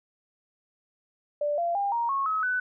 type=tone with pitch steps; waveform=sine; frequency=587.3 / 686.4 / 802.3 / 937.7 / 1095.9 / 1280.9 / 1497.1 Hz; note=D5 / F5 / G5 / A#5 / C#6 / D#6 / F#6; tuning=0 / -30 / +40 / +10 / -20 / +50 / +20 cents; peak=-24 dBFS; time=1.41-2.6 s; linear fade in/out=5 ms; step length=170 ms; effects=none